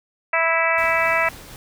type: harmonic tone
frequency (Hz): 328.8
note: E4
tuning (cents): -4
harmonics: 2 / 3 / 4 / 5 / 6 / 7 / 8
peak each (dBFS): -23 / -25 / -24 / -27 / -22 / -24 / -27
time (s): 0.33-1.29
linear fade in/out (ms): 5
type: noise with tremolo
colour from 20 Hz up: pink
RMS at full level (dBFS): -39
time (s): 0.78-1.56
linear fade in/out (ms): 0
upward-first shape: triangle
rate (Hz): 4.1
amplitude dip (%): 30
effects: none